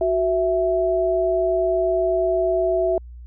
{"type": "tone pair together", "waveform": "sine", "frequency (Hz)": [370.8, 659.3], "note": ["F#4", "E5"], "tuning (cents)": [4, 0], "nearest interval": "minor seventh", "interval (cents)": 996, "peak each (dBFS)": [-21, -19], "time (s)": [0.01, 2.98], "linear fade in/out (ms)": 2, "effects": ["added 60 Hz sine -36 dBFS peak until 3.26 s"]}